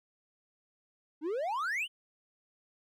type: exponential sweep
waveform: triangle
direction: up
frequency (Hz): 285.6 to 3141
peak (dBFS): -29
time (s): 1.21-1.88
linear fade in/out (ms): 50
effects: none